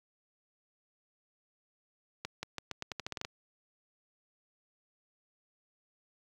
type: accelerating click train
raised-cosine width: 0.2 ms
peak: -19 dBFS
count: 12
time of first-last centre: 2.25-3.249 s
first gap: 180 ms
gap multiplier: 0.85
effects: high-pass 60 Hz 12 dB/octave + 10-bit